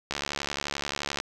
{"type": "click train", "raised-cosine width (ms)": 0.2, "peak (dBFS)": -12, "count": 79, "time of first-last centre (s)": [0.11, 1.201], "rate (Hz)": 71.5, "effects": []}